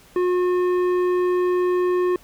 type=tone with tanh clipping; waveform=sine; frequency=360 Hz; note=F#4; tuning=47 cents flat; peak=-19 dBFS; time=0.16-2.16 s; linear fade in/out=2 ms; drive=11 dB; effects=pink hiss -51 dBFS RMS until 2.23 s